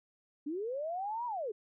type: linear two-way sweep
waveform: sine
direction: up then down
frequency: 275.9 to 987.8 to 388.3 Hz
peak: -34 dBFS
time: 0.46-1.52 s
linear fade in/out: 10 ms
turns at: 1.26 s
effects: none